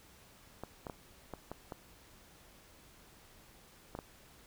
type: clicks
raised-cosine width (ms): 1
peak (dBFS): -27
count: 8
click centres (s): 0.636 / 0.868 / 0.898 / 1.337 / 1.516 / 1.722 / 3.951 / 3.989
effects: pink hiss -60 dBFS RMS until 4.46 s